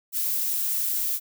violet noise, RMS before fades -26 dBFS, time 0.12-1.2 s, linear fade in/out 50 ms, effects none

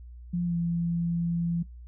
sine tone with pitch glide, 174.61 to 170.03 Hz, F3 to F3, 0 to -46 cents, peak -25 dBFS, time 0.33-1.63 s, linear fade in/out 10 ms, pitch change -46 cents, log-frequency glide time 0.45-0.55 s, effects noise-tail reverb RT60 0.2 s tail -24 dB re dry + added 60 Hz sine -42 dBFS peak until 1.87 s

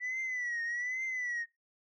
sine tone with vibrato, 1965 Hz, B6, 9 cents flat, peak -31 dBFS, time 0-1.46 s, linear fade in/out 50 ms, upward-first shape triangle, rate 1.2 Hz, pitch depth 110 cents each way, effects noise-tail reverb RT60 0.2 s tail -20 dB re dry + tanh soft clip ceiling -31 dBFS

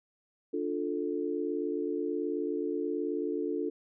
sine chord, D minor, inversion none, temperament just, 293.7 / 352.4 / 440.5 Hz, D4 / F4 / A4, 0 / +16 / +2 cents, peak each -34 dBFS, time 0.53-3.7 s, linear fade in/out 10 ms, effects none

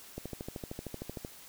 click train, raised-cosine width 2 ms, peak -25 dBFS, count 15, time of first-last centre 0.18-1.249 s, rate 13.1 Hz, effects white hiss -52 dBFS RMS until 1.48 s

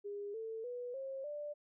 sine tone with pitch steps, 407.2 / 446.6 / 489.9 / 537.3 / 589.3 Hz, G#4 / A4 / B4 / C5 / D5, -34 / +26 / -14 / +46 / +6 cents, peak -40 dBFS, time 0.04-1.54 s, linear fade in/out 20 ms, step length 300 ms, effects none

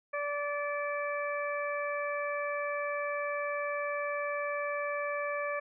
harmonic tone, 580 Hz, D5, 22 cents flat, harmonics 1 / 2 / 3 / 4, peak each -34 / -37 / -39 / -40 dBFS, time 0.13-5.6 s, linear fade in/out 10 ms, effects none

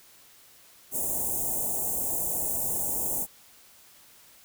white band-stop noise, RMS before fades -29 dBFS, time 0.91-3.27 s, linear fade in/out 50 ms, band 870 to 7000 Hz, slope 48 dB/octave, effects white hiss -55 dBFS RMS until 4.44 s

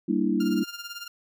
sine chord, E half-diminished seventh, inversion first, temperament equal, 196 / 233.1 / 293.7 / 329.6 Hz, G3 / Bb3 / D4 / E4, 0 / 0 / 0 / 0 cents, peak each -27 dBFS, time 0.08-0.64 s, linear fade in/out 10 ms
15% pulse tone with tremolo, 1400 Hz, F6, 4 cents sharp, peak -27 dBFS, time 0.4-1.08 s, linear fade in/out 5 ms, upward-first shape sine, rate 18 Hz, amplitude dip 70%
effects none

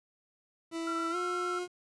40% pulse tone with pitch glide, 330.1 to 357.9 Hz, E4 to F4, +2 to +42 cents, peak -33 dBFS, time 0.71-1.68 s, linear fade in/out 50 ms, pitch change +140 cents, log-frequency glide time 1.11-1.16 s
sine tone with vibrato, 1350 Hz, E6, 41 cents sharp, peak -33 dBFS, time 0.87-1.59 s, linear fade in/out 5 ms, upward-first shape square, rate 8.6 Hz, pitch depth 18 cents each way
effects resampled to 22050 Hz + 10-bit

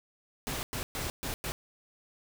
pink noise bursts at uneven times, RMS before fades -35 dBFS, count 5, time 0.47-0.63 / 0.73-0.83 / 0.95-1.1 / 1.23-1.34 / 1.44-1.52 s, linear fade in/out 0 ms, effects none

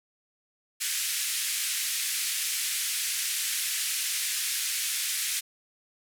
white band-pass noise, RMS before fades -30 dBFS, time 0.8-5.41 s, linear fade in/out 20 ms, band 1800 to 12000 Hz, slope 24 dB/octave, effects none

